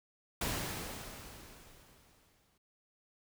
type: noise with exponential decay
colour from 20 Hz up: pink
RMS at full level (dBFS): -34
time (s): 0.41-2.58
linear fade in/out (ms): 5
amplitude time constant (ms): 470
effects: none